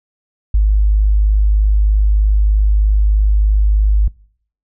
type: tone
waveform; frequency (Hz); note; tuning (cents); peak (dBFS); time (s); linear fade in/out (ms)
sine; 51.6; G#1; -10; -8; 0.54-4.08; 5
effects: noise-tail reverb RT60 0.6 s tail -24 dB re dry